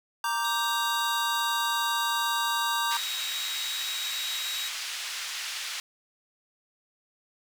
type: chord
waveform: square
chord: G minor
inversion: first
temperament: equal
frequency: 932.3 / 1174.7 / 1568 Hz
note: Bb5 / D6 / G6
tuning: 0 / 0 / 0 cents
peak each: -30 / -32 / -33 dBFS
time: 0.24-2.97 s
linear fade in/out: 2 ms
type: tone with pitch glide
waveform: 40% pulse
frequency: 3784 to 3817 Hz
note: A#7 to A#7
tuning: +25 to +40 cents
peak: -31 dBFS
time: 0.44-4.69 s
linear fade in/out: 10 ms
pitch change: +15 cents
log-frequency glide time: 1.44-4.5 s
type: band-pass noise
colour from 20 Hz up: white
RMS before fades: -35 dBFS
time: 2.91-5.8 s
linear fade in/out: 0 ms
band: 1600 to 4900 Hz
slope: 12 dB/octave
effects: none